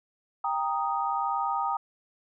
sine chord, Eb major, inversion first, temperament equal with one note detuned, 791.3 / 932.3 / 1244.5 Hz, G5 / Bb5 / Eb6, +16 / 0 / 0 cents, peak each -30 dBFS, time 0.44-1.77 s, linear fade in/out 5 ms, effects none

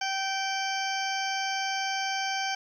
harmonic tone, 776 Hz, G5, 18 cents flat, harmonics 1 / 2 / 3 / 4 / 6 / 7 / 8, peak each -31 / -34 / -36 / -37 / -39 / -39 / -40 dBFS, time 0.01-2.55 s, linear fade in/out 5 ms, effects 10-bit

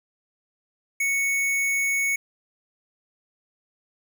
square tone, 2217 Hz, C#7, in tune, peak -22 dBFS, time 1-2.16 s, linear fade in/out 5 ms, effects 10-bit

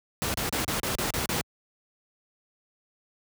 pink noise bursts, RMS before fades -28 dBFS, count 8, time 0.22-1.411 s, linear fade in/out 0 ms, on 120 ms, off 33 ms, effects high-pass 60 Hz 12 dB/octave

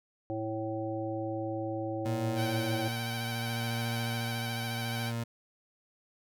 harmonic tone, 110 Hz, A2, in tune, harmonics 1 / 3 / 5 / 7, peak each -39 / -35 / -37 / -41 dBFS, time 0.3-2.88 s, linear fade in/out 0 ms
30% pulse tone with tremolo, 116.54 Hz, A#2, in tune, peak -29 dBFS, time 2.05-5.24 s, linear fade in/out 10 ms, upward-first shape sine, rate 0.68 Hz, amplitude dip 30%
10% pulse tone with vibrato, 772 Hz, G5, 27 cents flat, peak -28 dBFS, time 2.35-5.13 s, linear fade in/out 50 ms, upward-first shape sine, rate 14 Hz, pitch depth 39 cents each way
effects none

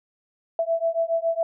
sine beating tone pair, 659.3 / 666.5 Hz, E5 / E5, 0 / +19 cents, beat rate 7.2 Hz, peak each -24 dBFS, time 0.59-1.43 s, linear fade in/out 2 ms, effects none

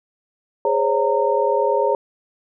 sine tone cluster, 411.6 / 521 / 561 / 920 Hz, G#4 / C5 / C#5 / A#5, -16 / -7 / +21 / -23 cents, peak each -21 dBFS, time 0.65-1.95 s, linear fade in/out 2 ms, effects none

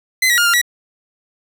sawtooth tone with pitch steps, 2041 / 1918 / 1417 / 1395 / 1934 Hz, C7 / A#6 / F6 / F6 / B6, -44 / +49 / +25 / -2 / -37 cents, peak -8 dBFS, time 0.22-0.615 s, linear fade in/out 5 ms, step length 79 ms, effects none

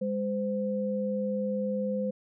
sine tone pair together, 203.5 / 514 Hz, G#3 / C5, -35 / -31 cents, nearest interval octave + major third, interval 1604 cents, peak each -30 / -30 dBFS, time 0.01-2.11 s, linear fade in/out 10 ms, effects none

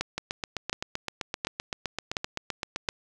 two click trains, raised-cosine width 0.2 ms, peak -13 / -10 dBFS, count 22 / 5, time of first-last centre 0.18-2.89 / 0.01-2.888 s, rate 7.75 / 1.39 Hz, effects none

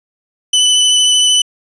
sawtooth tone with vibrato, 2998 Hz, F#7, 22 cents sharp, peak -5 dBFS, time 0.53-1.42 s, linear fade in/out 5 ms, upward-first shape sine, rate 13 Hz, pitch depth 14 cents each way, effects resampled to 22050 Hz

